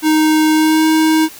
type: tone with pitch glide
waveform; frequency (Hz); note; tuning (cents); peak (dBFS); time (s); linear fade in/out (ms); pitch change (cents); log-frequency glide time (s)
square; 311.1 to 315.8; D#4 to D#4; 0 to +26; -10; 0.02-1.29; 50; +26; 0.52-0.85
effects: white hiss -36 dBFS RMS until 1.39 s